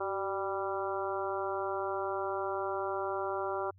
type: harmonic tone with a mistuned harmonic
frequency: 196 Hz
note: G3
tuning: in tune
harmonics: 2 / 3 / 4 / 5 / 6 / 7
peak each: -36 / -38 / -39 / -40 / -41 / -41 dBFS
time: 0-3.71 s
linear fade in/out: 10 ms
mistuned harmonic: 2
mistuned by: -42 cents
effects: added 94 Hz sine -56 dBFS peak until 3.78 s